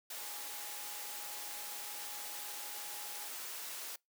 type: tone in noise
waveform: sine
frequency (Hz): 830.6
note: G#5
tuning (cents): 0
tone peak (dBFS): -54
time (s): 0.18-3.28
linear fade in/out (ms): 5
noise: white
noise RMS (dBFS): -44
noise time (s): 0.1-3.96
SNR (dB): -13
effects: noise-tail reverb RT60 0.2 s tail -26 dB re dry + high-pass 400 Hz 12 dB/octave